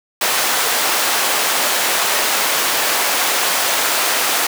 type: high-pass noise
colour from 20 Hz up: pink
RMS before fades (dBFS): -17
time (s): 0.21-4.47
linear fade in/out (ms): 5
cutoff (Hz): 640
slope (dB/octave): 12
effects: none